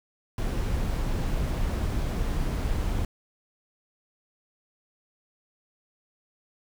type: noise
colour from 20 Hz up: brown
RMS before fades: -27 dBFS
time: 0.38-3.05 s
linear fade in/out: 2 ms
effects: none